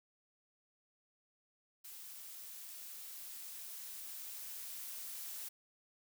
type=noise with level ramp; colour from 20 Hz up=blue; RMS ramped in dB=-51 to -45 dBFS; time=1.84-5.49 s; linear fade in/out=10 ms; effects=none